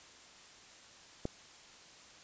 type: click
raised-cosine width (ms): 2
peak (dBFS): -21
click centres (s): 1.254
effects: white hiss -56 dBFS RMS until 2.23 s + resampled to 16000 Hz

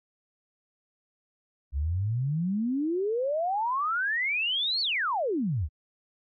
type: exponential two-way sweep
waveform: sine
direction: up then down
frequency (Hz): 65.41 to 4529 to 65.41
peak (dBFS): -25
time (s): 1.72-5.69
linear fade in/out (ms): 50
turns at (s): 4.81
effects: AAC 64 kbps

